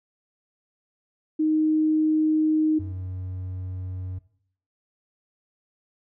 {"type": "tone pair in turn", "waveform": ["sine", "triangle"], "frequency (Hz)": [311.1, 92.49], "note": ["D#4", "F#2"], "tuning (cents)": [0, 0], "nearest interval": "octave + major sixth", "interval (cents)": 2100, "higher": "first", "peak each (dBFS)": [-19, -28], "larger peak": "first", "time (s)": [[1.39, 2.79], [2.79, 4.19]], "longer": "neither", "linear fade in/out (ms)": 10, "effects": ["noise-tail reverb RT60 0.6 s tail -17 dB re dry"]}